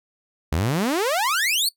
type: exponential sweep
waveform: sawtooth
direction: up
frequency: 70.4 to 4629 Hz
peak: -16 dBFS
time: 0.52-1.69 s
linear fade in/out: 5 ms
effects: noise-tail reverb RT60 0.1 s tail -21 dB re dry